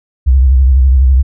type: tone with vibrato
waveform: sine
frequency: 65.41 Hz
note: C2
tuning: in tune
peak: -4 dBFS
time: 0.26-1.23 s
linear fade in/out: 20 ms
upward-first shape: sine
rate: 12 Hz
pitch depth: 100 cents each way
effects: none